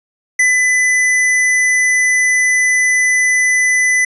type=tone with ADSR envelope; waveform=square; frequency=2003 Hz; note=B6; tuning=24 cents sharp; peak=-9 dBFS; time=0.39-4.05 s; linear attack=6 ms; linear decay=160 ms; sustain=-2 dB; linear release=6 ms; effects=resampled to 24000 Hz